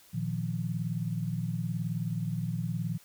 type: chord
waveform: sine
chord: Bb suspended fourth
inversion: none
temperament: equal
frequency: 116.54 / 155.56 / 174.61 Hz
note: Bb2 / Eb3 / F3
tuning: 0 / 0 / 0 cents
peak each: -34 dBFS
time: 0.13-2.98 s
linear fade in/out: 20 ms
effects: white hiss -58 dBFS RMS until 3.04 s